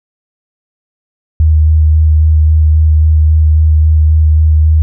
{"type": "tone with vibrato", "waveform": "sine", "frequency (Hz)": 77.78, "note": "D#2", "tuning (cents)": 0, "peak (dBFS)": -4, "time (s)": [1.4, 4.82], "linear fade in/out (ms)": 0, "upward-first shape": "square", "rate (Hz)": 3.7, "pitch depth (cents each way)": 12, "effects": []}